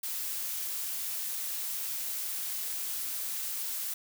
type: noise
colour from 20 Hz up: blue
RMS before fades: -35 dBFS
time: 0.03-3.94 s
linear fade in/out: 5 ms
effects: none